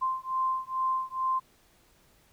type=beating tone pair; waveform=sine; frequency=1043 / 1045.3 Hz; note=C6 / C6; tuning=-6 / -2 cents; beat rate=2.3 Hz; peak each=-30 dBFS; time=0.01-1.4 s; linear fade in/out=20 ms; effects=pink hiss -63 dBFS RMS until 2.32 s